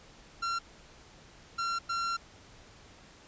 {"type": "tone bursts at uneven times", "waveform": "45% pulse", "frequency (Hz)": 1368, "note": "F6", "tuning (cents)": -36, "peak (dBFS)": -30, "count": 3, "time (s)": [[0.42, 0.59], [1.58, 1.79], [1.89, 2.17]], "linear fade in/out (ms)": 10, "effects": ["pink hiss -55 dBFS RMS until 3.27 s", "resampled to 16000 Hz"]}